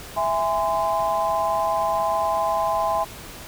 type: chord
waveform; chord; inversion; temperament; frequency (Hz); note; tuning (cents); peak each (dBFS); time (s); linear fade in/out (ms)
sine; E augmented; none; just; 659.3 / 824.1 / 1030.1; E5 / G#5 / B#5; 0 / -14 / -27; -24; 0.16-3.05; 20
effects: pink hiss -39 dBFS RMS until 3.47 s